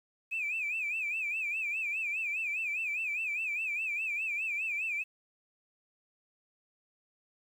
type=tone with vibrato; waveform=sine; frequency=2489 Hz; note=D#7; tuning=in tune; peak=-30 dBFS; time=0.31-5.04 s; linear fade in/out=20 ms; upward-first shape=sine; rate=4.9 Hz; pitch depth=130 cents each way; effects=tanh soft clip ceiling -26 dBFS + 10-bit